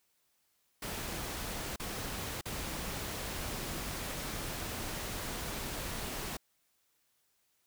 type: noise with dropouts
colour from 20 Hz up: pink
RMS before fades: -39 dBFS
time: 0.82-6.37 s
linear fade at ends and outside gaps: 5 ms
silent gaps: 1.761-1.797 / 2.412-2.455 s
effects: white hiss -75 dBFS RMS until 7.66 s